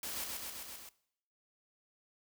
white noise with echo, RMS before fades -41 dBFS, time 0.03-0.24 s, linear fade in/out 2 ms, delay 130 ms, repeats 5, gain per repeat -2 dB, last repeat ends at 0.89 s, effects noise-tail reverb RT60 0.7 s tail -20 dB re dry

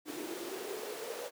pink noise with high-pass filter sweep, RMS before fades -41 dBFS, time 0.05-1.31 s, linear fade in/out 50 ms, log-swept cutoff 310 to 510 Hz, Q 6.1, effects none

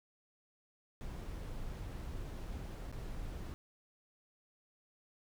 brown noise with dropouts, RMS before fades -43 dBFS, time 1.01-3.54 s, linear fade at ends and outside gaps 0 ms, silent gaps 2.915-2.926 s, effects none

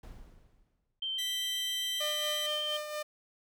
brown noise with exponential decay, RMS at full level -43 dBFS, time 0.03-1 s, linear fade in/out 5 ms, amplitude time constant 210 ms
sine tone with vibrato, 3121 Hz, G7, 8 cents flat, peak -32 dBFS, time 1.02-2.77 s, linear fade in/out 5 ms, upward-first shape triangle, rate 7.6 Hz, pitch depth 11 cents each way
10% pulse tone, 1975.5 Hz, B6, in tune, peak -29 dBFS, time 1.18-2.47 s, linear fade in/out 10 ms
sawtooth tone with tremolo, 602 Hz, D5, 43 cents sharp, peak -30 dBFS, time 2-3.03 s, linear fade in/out 10 ms, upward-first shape sine, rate 4.3 Hz, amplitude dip 45%
effects none

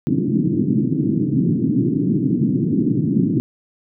white band-pass noise, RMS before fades -18 dBFS, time 0.07-3.4 s, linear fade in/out 0 ms, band 120 to 320 Hz, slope 48 dB/octave, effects none

